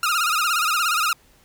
sawtooth tone with vibrato, 1318.5 Hz, E6, in tune, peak -15 dBFS, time 0.03-1.13 s, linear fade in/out 2 ms, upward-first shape sine, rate 17 Hz, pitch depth 130 cents each way, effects pink hiss -56 dBFS RMS until 1.44 s

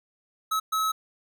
square tone bursts at uneven times, 1290 Hz, E6, 38 cents flat, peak -24 dBFS, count 2, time 0.51-0.6 / 0.72-0.92 s, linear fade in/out 10 ms, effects none

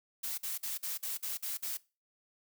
blue noise bursts, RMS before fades -37 dBFS, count 8, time 0.23-1.773 s, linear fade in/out 10 ms, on 150 ms, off 49 ms, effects noise-tail reverb RT60 0.3 s tail -21 dB re dry

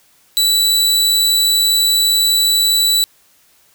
sawtooth tone, 3951 Hz, B7, in tune, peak -8 dBFS, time 0.37-3.04 s, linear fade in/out 0 ms, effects white hiss -53 dBFS RMS until 3.74 s

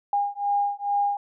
sine beating tone pair, 810 / 812.3 Hz, G#5 / G#5, -43 / -39 cents, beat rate 2.3 Hz, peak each -25 / -25 dBFS, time 0.13-1.17 s, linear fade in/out 2 ms, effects none

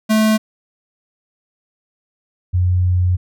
square / sine tone pair in turn, 217.3 / 90.26 Hz, A3 / F#2, -21 / -42 cents, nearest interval octave + minor third, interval 1521 cents, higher first, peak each -12 dBFS, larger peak neither, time 0.09-0.38 / 2.53-3.17 s, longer second, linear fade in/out 20 ms, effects none

